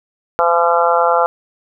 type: harmonic tone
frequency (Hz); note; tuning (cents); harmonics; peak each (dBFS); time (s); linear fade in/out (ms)
170.4; F3; -42; 3 / 4 / 5 / 6 / 7 / 8; -16 / -17 / -17 / -21 / -20 / -18; 0.39-1.26; 0
effects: none